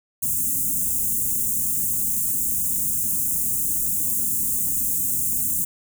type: band-stop noise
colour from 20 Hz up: white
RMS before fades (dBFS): -23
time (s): 0.22-5.65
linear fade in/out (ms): 10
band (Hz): 290 to 7000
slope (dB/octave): 48
effects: none